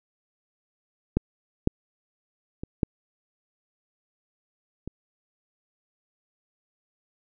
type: clicks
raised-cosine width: 3 ms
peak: -8 / -6 / -20 / -8 / -21 dBFS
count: 5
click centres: 1.17 / 1.674 / 2.635 / 2.832 / 4.876 s
effects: none